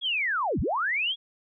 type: linear two-way sweep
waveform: sine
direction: down then up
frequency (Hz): 3400 to 41.2 to 3400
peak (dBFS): -24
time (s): 0.01-1.16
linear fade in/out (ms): 50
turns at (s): 0.6
effects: none